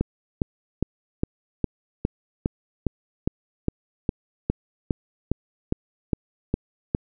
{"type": "click train", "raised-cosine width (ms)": 3, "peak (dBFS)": -8, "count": 18, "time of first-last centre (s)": [0.01, 6.949], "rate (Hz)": 2.45, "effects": []}